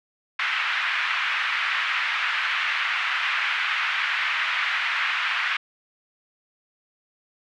white band-pass noise, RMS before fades -25 dBFS, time 0.39-5.57 s, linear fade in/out 5 ms, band 1200 to 2600 Hz, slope 24 dB/octave, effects none

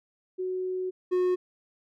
sine / triangle tone pair in turn, 370 / 363.6 Hz, F#4 / F#4, 0 / -30 cents, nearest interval unison, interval 30 cents, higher first, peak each -28 / -20 dBFS, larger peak second, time 0.38-0.91 / 1.11-1.36 s, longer first, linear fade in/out 20 ms, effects none

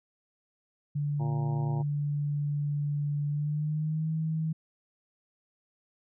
sine tone with pitch glide, 145.7 to 158.89 Hz, D3 to D#3, -13 to +37 cents, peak -27 dBFS, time 0.95-4.53 s, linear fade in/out 10 ms, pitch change +150 cents, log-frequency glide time 3.28-4.1 s
harmonic tone, 116.5 Hz, A#2, 1 cent flat, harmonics 1 / 2 / 3 / 4 / 5 / 6 / 7 / 8, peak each -36 / -44 / -41 / -50 / -50 / -46 / -44 / -45 dBFS, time 1.19-1.83 s, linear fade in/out 20 ms
effects none

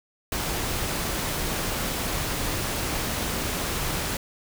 pink noise, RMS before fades -28 dBFS, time 0.32-4.17 s, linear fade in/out 2 ms, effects none

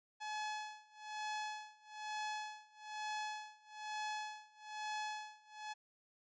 sawtooth tone with tremolo, 852 Hz, G#5, 44 cents sharp, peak -35 dBFS, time 0.2-5.74 s, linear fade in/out 20 ms, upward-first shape sine, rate 1.1 Hz, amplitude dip 95%, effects resampled to 16000 Hz

